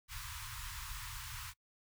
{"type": "band-stop noise", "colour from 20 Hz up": "pink", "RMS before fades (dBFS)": -45, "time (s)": [0.08, 1.54], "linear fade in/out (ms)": 50, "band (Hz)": [130, 910], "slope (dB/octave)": 96, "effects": ["noise-tail reverb RT60 0.1 s tail -23 dB re dry"]}